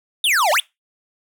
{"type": "exponential two-way sweep", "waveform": "square", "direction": "down then up", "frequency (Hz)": [3738, 569, 3738], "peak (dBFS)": -15, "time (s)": [0.24, 0.6], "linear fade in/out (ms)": 2, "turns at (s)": 0.51, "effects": ["noise-tail reverb RT60 0.2 s tail -23 dB re dry"]}